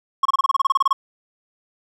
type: tone bursts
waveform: triangle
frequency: 1090 Hz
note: C#6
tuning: 29 cents flat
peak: -11 dBFS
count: 14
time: 0.23-0.93 s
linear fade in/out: 5 ms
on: 24 ms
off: 28 ms
effects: none